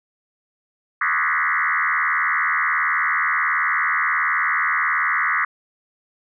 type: tone with frequency modulation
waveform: sine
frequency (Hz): 1584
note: G6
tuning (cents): +18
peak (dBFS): -17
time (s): 1.01-5.45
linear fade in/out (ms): 5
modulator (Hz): 78.6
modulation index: 5.9
effects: none